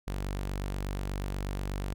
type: tone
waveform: sawtooth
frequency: 48.26 Hz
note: G1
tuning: 26 cents flat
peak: -28 dBFS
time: 0.07-1.94 s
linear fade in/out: 10 ms
effects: none